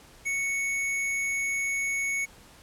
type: tone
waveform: square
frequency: 2217 Hz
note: C#7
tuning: in tune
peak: -27 dBFS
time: 0.25-2.26 s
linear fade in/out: 20 ms
effects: pink hiss -53 dBFS RMS until 2.62 s + low-pass 12000 Hz 12 dB/octave